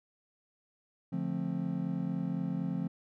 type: chord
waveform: triangle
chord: D minor seventh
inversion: none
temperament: just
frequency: 146.83 / 176.2 / 220.2 / 264.3 Hz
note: D3 / F3 / A3 / C4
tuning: 0 / +16 / +2 / +18 cents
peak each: -37 / -32 / -37 / -36 dBFS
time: 1.12-2.88 s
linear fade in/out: 10 ms
effects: none